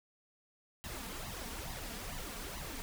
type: noise with flanger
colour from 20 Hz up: pink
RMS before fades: -43 dBFS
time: 0.84-2.82 s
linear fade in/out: 0 ms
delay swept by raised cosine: 1 to 4.4 ms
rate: 2.3 Hz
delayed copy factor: +0.7
effects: none